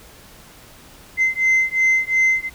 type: beating tone pair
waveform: sine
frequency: 2067 / 2069.8 Hz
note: C7 / C7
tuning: -22 / -19 cents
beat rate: 2.8 Hz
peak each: -16 dBFS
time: 1.17-2.5 s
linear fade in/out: 50 ms
effects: tanh soft clip ceiling -11 dBFS + pink hiss -45 dBFS RMS until 2.54 s